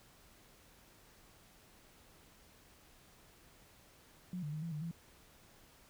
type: tone with pitch steps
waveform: sine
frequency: 180.6 / 148.3 / 154.1 / 167.1 / 150.4 / 167.3 Hz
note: F#3 / D3 / D#3 / E3 / D3 / E3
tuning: -42 / +17 / -16 / +24 / +42 / +26 cents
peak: -38 dBFS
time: 4.33-4.912 s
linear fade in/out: 2 ms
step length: 97 ms
effects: pink hiss -63 dBFS RMS until 5.89 s